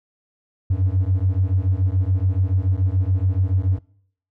triangle beating tone pair, 90.4 / 97.4 Hz, F#2 / G2, -40 / -11 cents, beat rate 7 Hz, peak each -16 dBFS, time 0.7-3.79 s, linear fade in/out 10 ms, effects noise-tail reverb RT60 0.6 s tail -23 dB re dry + tanh soft clip ceiling -12 dBFS

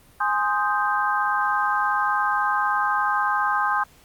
sine chord, Ab major seventh, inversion none, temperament equal, 830.6 / 1046.5 / 1244.5 / 1568 Hz, Ab5 / C6 / Eb6 / G6, 0 / 0 / 0 / 0 cents, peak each -25 dBFS, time 0.2-3.84 s, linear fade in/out 10 ms, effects pink hiss -54 dBFS RMS until 4.04 s + Opus 32 kbps

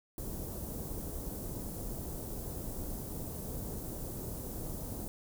pink band-stop noise, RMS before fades -40 dBFS, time 0.18-5.08 s, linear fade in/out 0 ms, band 510 to 11000 Hz, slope 12 dB/octave, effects none

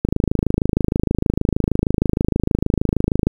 click train, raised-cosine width 3 ms, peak -3 dBFS, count 86, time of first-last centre 0.05-3.27 s, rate 26.4 Hz, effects 7-bit

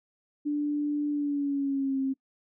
sine tone with pitch glide, 293.7 to 267.8 Hz, D4 to C4, 0 to +40 cents, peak -25 dBFS, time 0.45-2.14 s, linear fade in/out 20 ms, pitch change -160 cents, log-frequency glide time 1.1-1.99 s, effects noise-tail reverb RT60 0.1 s tail -22 dB re dry

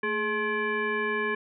sine tone with frequency modulation, 1062 Hz, C6, 25 cents sharp, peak -25 dBFS, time 0.03-1.35 s, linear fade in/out 5 ms, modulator 642 Hz, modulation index 1.7, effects none

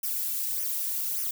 violet noise with flanger, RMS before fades -30 dBFS, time 0.03-1.31 s, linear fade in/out 5 ms, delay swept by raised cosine 0.24 to 2.44 ms, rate 1.7 Hz, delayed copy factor -0.85, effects none

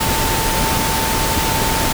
sine tone in noise, 893 Hz, A5, 25 cents sharp, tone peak -22 dBFS, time 0-1.93 s, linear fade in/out 10 ms, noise pink, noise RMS -18 dBFS, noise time 0-1.93 s, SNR -7 dB, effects none

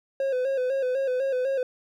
triangle tone with vibrato, 523 Hz, C5, 1 cent flat, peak -21 dBFS, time 0.2-1.63 s, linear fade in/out 2 ms, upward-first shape square, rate 4 Hz, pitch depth 62 cents each way, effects none

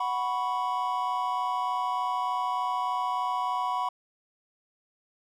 triangle chord, F# suspended fourth, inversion none, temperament just, 740 / 986.7 / 1110 Hz, F#5 / B5 / C#6, 0 / -2 / +2 cents, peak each -30 / -27 / -31 dBFS, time 0-3.89 s, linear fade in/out 5 ms, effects none

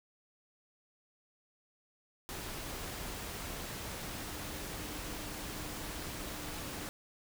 sine tone in noise, 302.4 Hz, D#4, 49 cents flat, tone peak -51 dBFS, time 4.04-6.87 s, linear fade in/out 0 ms, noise pink, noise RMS -42 dBFS, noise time 2.29-6.89 s, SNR -12 dB, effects none

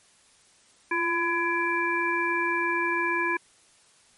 harmonic tone with a mistuned harmonic, 335.3 Hz, E4, 30 cents sharp, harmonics 1 / 3 / 5 / 7, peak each -30 / -28 / -28 / -29 dBFS, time 0.91-3.37 s, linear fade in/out 5 ms, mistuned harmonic 1, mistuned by +45 cents, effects white hiss -59 dBFS RMS until 4.17 s + MP3 48 kbps

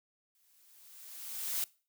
blue noise with exponential growth, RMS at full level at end -32 dBFS, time 0.35-1.64 s, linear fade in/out 1 ms, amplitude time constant 280 ms, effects noise-tail reverb RT60 0.4 s tail -23 dB re dry

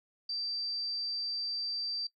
sine tone, 4676 Hz, D8, 8 cents flat, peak -33 dBFS, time 0.29-2.07 s, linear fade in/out 5 ms, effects noise-tail reverb RT60 0.1 s tail -21 dB re dry

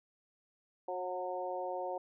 harmonic tone with a mistuned harmonic, 182.3 Hz, F#3, 25 cents flat, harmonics 2 / 3 / 4 / 5, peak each -43 / -39 / -40 / -43 dBFS, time 0.88-1.98 s, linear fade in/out 5 ms, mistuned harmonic 3, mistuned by -15 cents, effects none

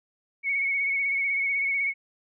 sine tone with vibrato, 2217 Hz, C#7, in tune, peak -23 dBFS, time 0.43-1.94 s, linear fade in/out 50 ms, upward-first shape sine, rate 16 Hz, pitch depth 35 cents each way, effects none

